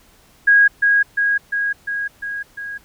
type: tone with echo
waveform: sine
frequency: 1643 Hz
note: G#6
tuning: 19 cents flat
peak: -8 dBFS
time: 0.47-0.68 s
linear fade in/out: 10 ms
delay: 350 ms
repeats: 6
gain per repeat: -3 dB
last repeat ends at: 2.78 s
effects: pink hiss -52 dBFS RMS until 2.84 s